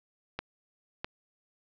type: clicks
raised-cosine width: 0.3 ms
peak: -17 dBFS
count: 2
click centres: 0.39 / 1.045 s
effects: low-pass 5000 Hz 12 dB/octave